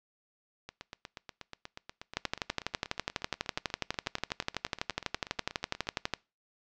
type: two click trains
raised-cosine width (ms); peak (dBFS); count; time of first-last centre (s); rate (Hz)
0.2; -24 / -12; 44 / 49; 0.69-5.871 / 2.17-6.137; 8.3 / 12.1
effects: noise-tail reverb RT60 0.3 s tail -24 dB re dry + low-pass 6000 Hz 12 dB/octave